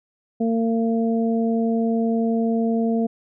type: harmonic tone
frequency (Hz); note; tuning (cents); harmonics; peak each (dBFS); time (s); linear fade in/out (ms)
227.7; A#3; -40; 1 / 2 / 3; -19 / -25 / -29; 0.4-3.07; 10
effects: none